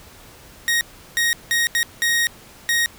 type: tone bursts at uneven times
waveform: sawtooth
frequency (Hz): 1873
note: A#6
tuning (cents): +8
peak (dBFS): -13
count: 6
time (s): 0.68-0.81 / 1.17-1.33 / 1.51-1.67 / 1.75-1.83 / 2.02-2.27 / 2.69-2.86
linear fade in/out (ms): 0
effects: pink hiss -45 dBFS RMS until 2.98 s